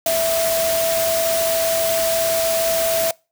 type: tone in noise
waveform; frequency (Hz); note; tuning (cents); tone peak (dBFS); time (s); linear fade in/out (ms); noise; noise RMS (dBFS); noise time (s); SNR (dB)
sine; 659.3; E5; 0; -17; 0.06-3.11; 2; white; -23; 0.06-3.11; +3
effects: noise-tail reverb RT60 0.3 s tail -25 dB re dry